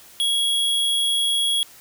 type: tone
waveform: square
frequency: 3322 Hz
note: G#7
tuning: in tune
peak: -19 dBFS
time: 0.2-1.63 s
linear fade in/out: 0 ms
effects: white hiss -47 dBFS RMS until 1.8 s